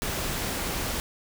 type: noise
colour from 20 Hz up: pink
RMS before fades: -30 dBFS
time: 0.02-1 s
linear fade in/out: 0 ms
effects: none